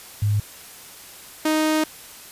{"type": "tone pair in turn", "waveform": ["sine", "sawtooth"], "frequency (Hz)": [103.83, 311.1], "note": ["G#2", "D#4"], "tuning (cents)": [0, 0], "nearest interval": "octave + perfect fifth", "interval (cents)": 1900, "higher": "second", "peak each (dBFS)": [-17, -14], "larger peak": "second", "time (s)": [[0.22, 0.4], [1.45, 1.84]], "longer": "second", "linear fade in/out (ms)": 5, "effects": ["white hiss -42 dBFS RMS until 2.31 s", "resampled to 32000 Hz"]}